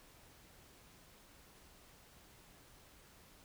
silence, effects pink hiss -62 dBFS RMS until 3.44 s

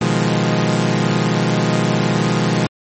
sawtooth chord, F half-diminished seventh, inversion second, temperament equal, 123.47 / 155.56 / 174.61 / 207.7 Hz, Cb3 / Eb3 / F3 / Ab3, 0 / 0 / 0 / 0 cents, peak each -16 dBFS, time 0.01-2.67 s, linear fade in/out 5 ms, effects MP3 32 kbps

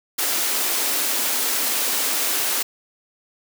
white high-pass noise, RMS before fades -22 dBFS, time 0.18-2.63 s, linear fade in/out 10 ms, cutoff 230 Hz, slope 96 dB/octave, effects none

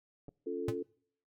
clicks, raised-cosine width 2 ms, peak -36 dBFS, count 2, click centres 0.283 / 0.29 s
sine chord, Db augmented, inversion none, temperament equal, 277.2 / 349.2 / 440 Hz, Db4 / F4 / A4, 0 / 0 / 0 cents, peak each -41 / -39 / -37 dBFS, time 0.46-0.83 s, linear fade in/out 10 ms
square tone with exponential decay, 115.7 Hz, A#2, 13 cents flat, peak -30 dBFS, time 0.68-0.76 s, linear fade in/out 5 ms, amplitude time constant 16 ms
effects noise-tail reverb RT60 0.6 s tail -24 dB re dry

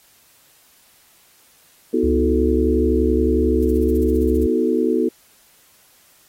sine chord, B dominant seventh, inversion none, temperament equal with one note detuned, 246.9 / 318.6 / 370 / 440 Hz, B3 / D#4 / F#4 / A4, 0 / +41 / 0 / 0 cents, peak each -21 dBFS, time 1.93-5.09 s, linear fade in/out 10 ms
sine tone with vibrato, 69.7 Hz, C#2, 10 cents sharp, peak -20 dBFS, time 2.03-4.47 s, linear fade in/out 10 ms, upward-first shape sine, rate 5.2 Hz, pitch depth 37 cents each way
violet noise bursts, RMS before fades -39 dBFS, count 13, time 3.62-4.435 s, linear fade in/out 5 ms, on 23 ms, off 43 ms
effects white hiss -54 dBFS RMS until 6.28 s + AAC 48 kbps

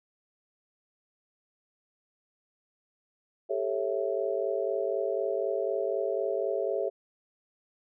sine chord, A dominant seventh, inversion third, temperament just, 396 / 440 / 550 / 660 Hz, G4 / A4 / C#5 / E5, +18 / 0 / -14 / +2 cents, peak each -32 / -33 / -32 / -33 dBFS, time 3.49-6.9 s, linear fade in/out 20 ms, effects none

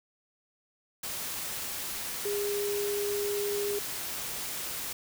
sine tone in noise, 408.6 Hz, G#4, 28 cents flat, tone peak -29 dBFS, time 2.25-3.79 s, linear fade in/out 5 ms, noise white, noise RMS -36 dBFS, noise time 1.03-4.93 s, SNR +4 dB, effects none

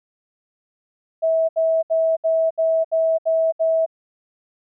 sine tone bursts, 649 Hz, E5, 27 cents flat, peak -15 dBFS, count 8, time 1.22-3.863 s, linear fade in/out 20 ms, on 270 ms, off 69 ms, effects none

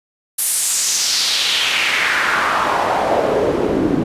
pink noise with band-pass filter sweep, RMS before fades -17 dBFS, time 0.38-4.04 s, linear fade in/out 10 ms, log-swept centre 11000 to 250 Hz, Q 2.3, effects resampled to 32000 Hz

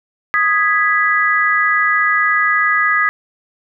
sine chord, G# minor, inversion second, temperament equal, 1244.5 / 1661.2 / 1975.5 Hz, D#6 / G#6 / B6, 0 / 0 / 0 cents, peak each -16 dBFS, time 0.34-3.09 s, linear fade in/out 0 ms, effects none

